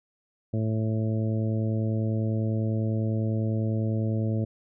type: harmonic tone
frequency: 110 Hz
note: A2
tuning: in tune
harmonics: 1 / 2 / 3 / 4 / 5 / 6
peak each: -25 / -30 / -35 / -39 / -38 / -43 dBFS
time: 0.53-4.45 s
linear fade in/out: 10 ms
effects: none